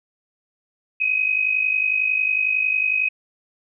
sine tone pair together, 2489 / 2540 Hz, D#7 / D#7, 0 / +35 cents, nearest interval unison, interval 35 cents, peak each -23 / -19 dBFS, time 1-3.09 s, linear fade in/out 10 ms, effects none

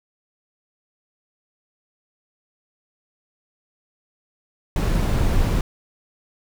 brown noise, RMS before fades -19 dBFS, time 4.76-5.61 s, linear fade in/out 2 ms, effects none

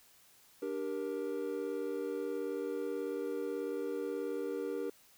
triangle chord, G minor, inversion second, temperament just, 294 / 392 / 470.4 Hz, D4 / G4 / Bb4, +2 / 0 / +16 cents, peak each -39 / -37 / -36 dBFS, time 0.62-4.9 s, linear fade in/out 5 ms, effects white hiss -63 dBFS RMS until 5.17 s

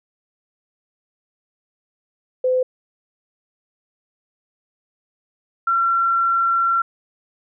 sine tone pair in turn, 510 / 1361.5 Hz, C5 / F6, -44 / -44 cents, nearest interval octave + perfect fourth, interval 1700 cents, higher second, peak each -15 dBFS, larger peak neither, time 2.44-2.63 / 5.67-6.82 s, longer second, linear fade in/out 5 ms, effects none

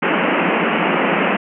pink band-pass noise, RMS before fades -17 dBFS, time 0.02-1.37 s, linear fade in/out 10 ms, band 170 to 2900 Hz, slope 96 dB/octave, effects none

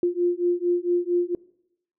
sine beating tone pair, 349.2 / 353.6 Hz, F4 / F4, 0 / +22 cents, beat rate 4.4 Hz, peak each -23 dBFS, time 0.03-1.35 s, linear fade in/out 2 ms, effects noise-tail reverb RT60 0.8 s tail -22 dB re dry

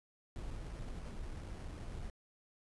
brown noise with sample-and-hold, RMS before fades -44 dBFS, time 0.36-2.1 s, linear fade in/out 0 ms, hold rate 3675 Hz, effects resampled to 24000 Hz

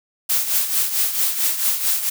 blue noise with tremolo, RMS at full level -17 dBFS, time 0.29-2.1 s, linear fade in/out 10 ms, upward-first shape triangle, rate 4.5 Hz, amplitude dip 70%, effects none

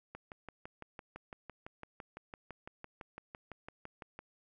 click train, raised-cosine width 0.5 ms, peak -30 dBFS, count 25, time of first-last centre 0.15-4.19 s, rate 5.94 Hz, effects none

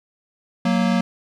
square tone pair together, 185 / 233.1 Hz, F#3 / A#3, 0 / 0 cents, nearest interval major third, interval 400 cents, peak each -20 dBFS, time 0.65-1.01 s, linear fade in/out 5 ms, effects low-pass 5000 Hz 12 dB/octave + 9-bit

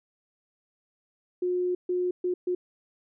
sine tone bursts at uneven times, 360 Hz, F#4, 47 cents flat, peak -24 dBFS, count 4, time 1.42-1.75 / 1.89-2.11 / 2.24-2.34 / 2.47-2.55 s, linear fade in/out 5 ms, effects none

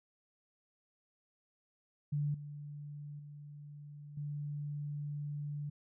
sine tone with level steps, 146.3 Hz, D3, 6 cents flat, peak -31 / -43 / -47 / -37 dBFS, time 2.12-5.7 s, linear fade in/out 10 ms, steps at 2.34 / 3.19 / 4.17 s, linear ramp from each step 5 ms, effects none

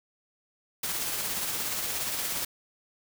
white noise with tremolo, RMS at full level -30 dBFS, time 0.83-2.45 s, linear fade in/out 5 ms, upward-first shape triangle, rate 17 Hz, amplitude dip 35%, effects none

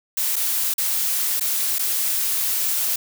blue noise with dropouts, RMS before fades -22 dBFS, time 0.17-2.96 s, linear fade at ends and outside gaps 5 ms, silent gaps 0.359-0.363 / 0.739-0.78 / 1.398-1.408 / 1.785-1.792 s, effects none

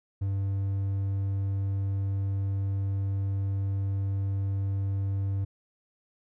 triangle tone, 98 Hz, G2, in tune, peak -24 dBFS, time 0.21-5.45 s, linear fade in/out 10 ms, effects none

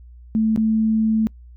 sine tone with dropouts, 220 Hz, A3, in tune, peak -15 dBFS, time 0.35-1.27 s, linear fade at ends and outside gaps 0 ms, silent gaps 0.561-0.575 s, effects noise-tail reverb RT60 0.1 s tail -26 dB re dry + added 60 Hz sine -40 dBFS peak until 1.56 s

